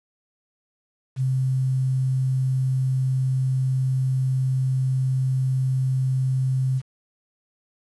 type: tone with quantisation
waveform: sine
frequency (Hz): 130.81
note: C3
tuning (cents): 0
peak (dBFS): -19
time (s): 1.16-6.82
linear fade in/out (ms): 50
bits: 8
effects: resampled to 24000 Hz